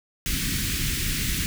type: band-stop noise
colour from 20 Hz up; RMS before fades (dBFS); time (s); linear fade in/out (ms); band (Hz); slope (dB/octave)
pink; -26; 0.26-1.46; 0; 280 to 1800; 24
effects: none